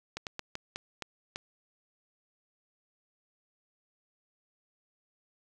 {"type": "slowing click train", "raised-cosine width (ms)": 0.2, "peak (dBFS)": -19, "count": 7, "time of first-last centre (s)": [0.17, 1.359], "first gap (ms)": 98, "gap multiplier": 1.28, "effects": []}